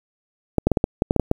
clicks, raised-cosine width 2 ms, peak -3 dBFS, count 10, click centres 0.583 / 0.67 / 0.717 / 0.772 / 0.841 / 1.021 / 1.109 / 1.163 / 1.197 / 1.314 s, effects 7-bit

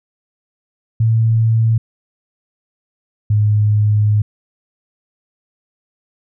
sine tone pair in turn, 112.8 / 105.36 Hz, A2 / G#2, +44 / +25 cents, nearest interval minor second, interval 119 cents, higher first, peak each -10 / -10 dBFS, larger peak neither, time 1-1.78 / 3.3-4.22 s, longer second, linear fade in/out 5 ms, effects none

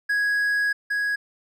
triangle tone pair in turn, 1661.2 / 1661.2 Hz, G#6 / G#6, 0 / 0 cents, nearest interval unison, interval 0 cents, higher neither, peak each -18 / -20 dBFS, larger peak first, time 0.09-0.73 / 0.9-1.16 s, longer first, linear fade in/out 10 ms, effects none

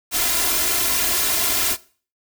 white noise with comb filter, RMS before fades -20 dBFS, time 0.11-1.77 s, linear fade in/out 50 ms, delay 2.9 ms, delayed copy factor +0.75, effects noise-tail reverb RT60 0.4 s tail -19 dB re dry

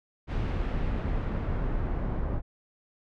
brown noise with low-pass filter sweep, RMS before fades -29 dBFS, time 0.27-2.42 s, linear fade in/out 50 ms, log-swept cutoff 3300 to 1200 Hz, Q 0.84, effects none

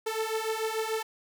sawtooth beating tone pair, 438.4 / 445.2 Hz, A4 / A4, -6 / +20 cents, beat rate 6.8 Hz, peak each -28 / -28 dBFS, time 0.06-1.03 s, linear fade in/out 10 ms, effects none

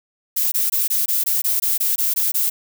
violet noise bursts, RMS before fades -19 dBFS, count 12, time 0.36-2.5 s, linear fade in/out 10 ms, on 160 ms, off 20 ms, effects none

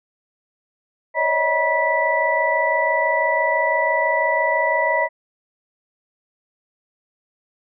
sine tone cluster, 546 / 572 / 632 / 961 / 1972 Hz, C#5 / D5 / D#5 / B5 / B6, -26 / -46 / +27 / -48 / -3 cents, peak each -29 / -25 / -22 / -21 / -21 dBFS, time 1.14-5.09 s, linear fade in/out 50 ms, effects none

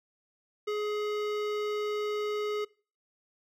sine tone with hard clipping, 419.8 Hz, G#4, 19 cents sharp, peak -31 dBFS, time 0.67-2.65 s, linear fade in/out 10 ms, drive 17 dB, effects noise-tail reverb RT60 0.4 s tail -23 dB re dry

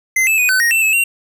square tone with pitch steps, 2066 / 2621 / 2483 / 1517 / 1870 / 2677 / 2593 / 2751 Hz, C7 / E7 / D#7 / F#6 / A#6 / E7 / E7 / F7, -22 / -11 / -4 / +43 / +5 / +26 / -29 / -27 cents, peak -12 dBFS, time 0.16-1.04 s, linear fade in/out 5 ms, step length 110 ms, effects none

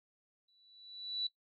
sine tone with exponential growth, 3951 Hz, B7, in tune, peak -30 dBFS, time 0.48-1.27 s, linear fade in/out 5 ms, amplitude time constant 170 ms, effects noise-tail reverb RT60 0.1 s tail -17 dB re dry + MP3 64 kbps

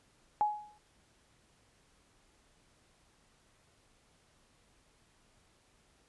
sine tone with exponential decay, 840 Hz, G#5, 19 cents sharp, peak -23 dBFS, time 0.41-0.78 s, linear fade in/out 0 ms, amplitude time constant 79 ms, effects pink hiss -68 dBFS RMS until 6.08 s + resampled to 24000 Hz

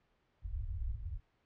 pink low-pass noise, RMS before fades -39 dBFS, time 0.42-1.2 s, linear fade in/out 20 ms, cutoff 100 Hz, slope 48 dB/octave, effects pink hiss -75 dBFS RMS until 1.45 s + low-pass 3000 Hz 12 dB/octave

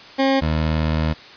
20% pulse tone pair in turn, 269.5 / 78.56 Hz, C#4 / D#2, -49 / +17 cents, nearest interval octave + major sixth, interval 2134 cents, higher first, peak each -10 / -13 dBFS, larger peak first, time 0.18-0.41 / 0.41-1.14 s, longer second, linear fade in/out 20 ms, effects white hiss -41 dBFS RMS until 1.36 s + resampled to 11025 Hz

